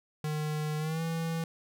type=tone with pitch glide; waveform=square; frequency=152.5 to 164.39 Hz; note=D#3 to E3; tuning=-34 to -4 cents; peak=-31 dBFS; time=0.24-1.44 s; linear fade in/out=2 ms; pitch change=+130 cents; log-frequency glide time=0.78-1.02 s; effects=none